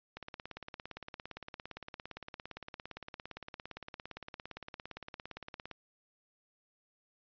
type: click train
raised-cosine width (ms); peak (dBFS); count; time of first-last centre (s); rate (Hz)
0.3; -27; 98; 0.17-5.713; 17.5
effects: resampled to 11025 Hz